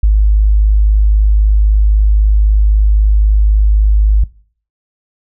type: tone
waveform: sine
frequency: 51.91 Hz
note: G#1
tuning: in tune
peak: -5 dBFS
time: 0.03-4.24 s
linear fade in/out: 5 ms
effects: noise-tail reverb RT60 0.5 s tail -22 dB re dry